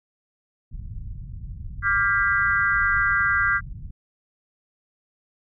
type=low-pass noise; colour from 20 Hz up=pink; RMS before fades=-35 dBFS; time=0.71-3.91 s; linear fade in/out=10 ms; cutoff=140 Hz; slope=24 dB/octave
type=chord; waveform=sine; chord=G dominant seventh; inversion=second; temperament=equal with one note detuned; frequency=1174.7 / 1396.9 / 1602.8 / 1975.5 Hz; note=D6 / F6 / G6 / B6; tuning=0 / 0 / +38 / 0 cents; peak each=-27 / -23 / -21 / -27 dBFS; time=1.82-3.61 s; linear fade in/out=50 ms
effects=none